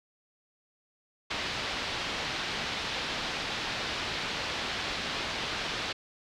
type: low-pass noise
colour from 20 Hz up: white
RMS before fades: -34 dBFS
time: 1.3-5.93 s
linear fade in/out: 10 ms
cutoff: 4300 Hz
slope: 24 dB/octave
effects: none